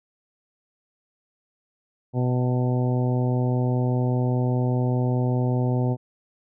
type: harmonic tone with a mistuned harmonic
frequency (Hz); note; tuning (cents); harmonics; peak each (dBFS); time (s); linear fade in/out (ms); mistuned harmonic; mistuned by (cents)
125; B2; +21; 1 / 2 / 3 / 4 / 5 / 6 / 7; -21 / -27 / -31 / -33 / -35 / -37 / -38; 2.13-5.97; 50; 7; +17
effects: none